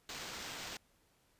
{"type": "noise with sample-and-hold", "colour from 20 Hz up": "blue", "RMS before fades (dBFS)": -45, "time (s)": [0.09, 0.77], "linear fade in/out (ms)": 2, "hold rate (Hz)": 11025, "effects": ["pink hiss -72 dBFS RMS until 1.39 s", "resampled to 32000 Hz"]}